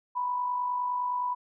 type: tone with amplitude modulation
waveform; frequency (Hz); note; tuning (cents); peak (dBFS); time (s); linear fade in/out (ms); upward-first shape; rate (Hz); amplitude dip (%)
sine; 987.8; B5; 0; -25; 0.15-1.35; 20; sine; 49.7; 40
effects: none